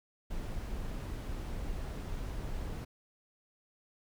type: noise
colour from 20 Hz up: brown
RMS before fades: -38 dBFS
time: 0.3-2.85 s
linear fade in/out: 10 ms
effects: none